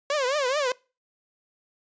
sawtooth tone with vibrato, 548 Hz, C#5, 20 cents flat, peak -19 dBFS, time 0.1-0.72 s, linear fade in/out 2 ms, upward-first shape triangle, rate 4.7 Hz, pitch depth 210 cents each way, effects noise-tail reverb RT60 0.3 s tail -23 dB re dry + resampled to 16000 Hz

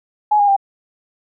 sine tone with pitch steps, 841 / 815.6 / 791.1 Hz, G#5 / G#5 / G5, +22 / -32 / +16 cents, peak -10 dBFS, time 0.31-0.565 s, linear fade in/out 10 ms, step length 85 ms, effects none

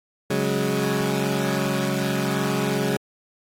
20% pulse chord, C# suspended fourth, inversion none, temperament equal, 138.59 / 185 / 207.7 Hz, C#3 / F#3 / G#3, 0 / 0 / 0 cents, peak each -21 dBFS, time 0.3-2.97 s, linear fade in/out 5 ms, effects AAC 48 kbps

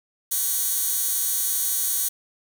15% pulse tone with high-pass filter, 382.1 Hz, G4, 44 cents flat, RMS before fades -24 dBFS, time 0.31-2.09 s, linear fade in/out 10 ms, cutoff 9700 Hz, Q 0.91, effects none

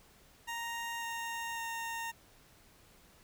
20% pulse tone with pitch steps, 932 / 926.1 / 920.2 Hz, A#5 / A#5 / A#5, -1 / -12 / -23 cents, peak -32 dBFS, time 0.47-2.12 s, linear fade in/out 20 ms, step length 550 ms, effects pink hiss -62 dBFS RMS until 3.23 s

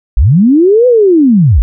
sine linear two-way sweep, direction up then down, 40.94 to 509 to 40.94 Hz, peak -3 dBFS, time 0.17-1.62 s, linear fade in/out 0 ms, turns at 0.87 s, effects none

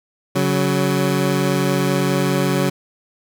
20% pulse tone pair together, 140.39 / 185.7 Hz, C#3 / F#3, +22 / +7 cents, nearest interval perfect fourth, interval 485 cents, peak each -14 dBFS, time 0.35-2.7 s, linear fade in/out 10 ms, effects none

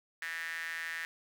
sawtooth tone with high-pass filter, 164.81 Hz, E3, in tune, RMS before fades -39 dBFS, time 0.22-1.05 s, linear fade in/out 0 ms, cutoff 1800 Hz, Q 7.7, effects none

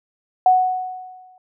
sine tone with exponential decay, 740 Hz, F#5, in tune, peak -8 dBFS, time 0.46-1.38 s, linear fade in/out 2 ms, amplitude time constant 200 ms, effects none

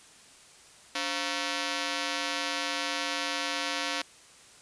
5% pulse ring-modulated tone, 409.2 Hz, G#4, 26 cents flat, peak -15 dBFS, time 0.95-4.02 s, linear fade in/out 5 ms, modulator 120 Hz, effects white hiss -54 dBFS RMS until 4.61 s + resampled to 22050 Hz

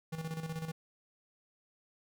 square tone with tremolo, 161.1 Hz, E3, 39 cents flat, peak -36 dBFS, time 0.12-0.72 s, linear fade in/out 10 ms, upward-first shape square, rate 16 Hz, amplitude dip 60%, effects none

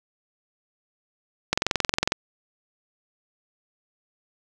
click train, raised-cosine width 0.2 ms, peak -3 dBFS, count 14, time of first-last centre 1.53-2.121 s, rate 22 Hz, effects none

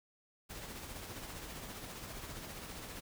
pink noise with tremolo, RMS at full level -45 dBFS, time 0.49-3.01 s, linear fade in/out 20 ms, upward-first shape sine, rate 15 Hz, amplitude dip 35%, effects none

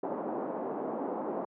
pink band-pass noise, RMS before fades -35 dBFS, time 0.03-1.45 s, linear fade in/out 5 ms, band 240 to 900 Hz, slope 24 dB/octave, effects high-pass 150 Hz 12 dB/octave

